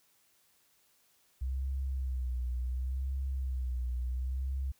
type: tone with vibrato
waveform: sine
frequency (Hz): 64.1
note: C2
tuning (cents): -35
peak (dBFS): -31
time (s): 1.41-4.72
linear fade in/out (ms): 10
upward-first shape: sine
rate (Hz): 0.7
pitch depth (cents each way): 74
effects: white hiss -69 dBFS RMS until 4.79 s